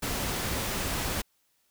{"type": "noise", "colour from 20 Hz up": "pink", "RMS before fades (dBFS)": -31, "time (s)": [0.02, 1.22], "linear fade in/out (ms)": 10, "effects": ["white hiss -71 dBFS RMS until 1.7 s"]}